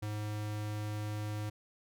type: tone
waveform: square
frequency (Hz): 105.6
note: G#2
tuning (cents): +29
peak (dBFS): -36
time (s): 0.02-1.5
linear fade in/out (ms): 10
effects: none